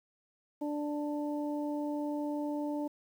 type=harmonic tone; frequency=294.6 Hz; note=D4; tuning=6 cents sharp; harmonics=1 / 2 / 3; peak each=-33 / -39 / -43 dBFS; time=0.61-2.88 s; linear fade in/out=10 ms; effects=10-bit